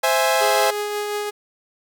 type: chord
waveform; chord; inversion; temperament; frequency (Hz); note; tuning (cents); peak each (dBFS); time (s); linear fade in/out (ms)
sawtooth; C augmented; none; equal; 523.3 / 659.3 / 830.6; C5 / E5 / G#5; 0 / 0 / 0; -17; 0.03-0.71; 10
type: tone with tremolo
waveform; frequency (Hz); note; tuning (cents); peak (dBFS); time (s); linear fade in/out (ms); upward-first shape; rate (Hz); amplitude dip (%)
sawtooth; 415.3; G#4; 0; -18; 0.4-1.31; 20; triangle; 5.6; 30
effects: none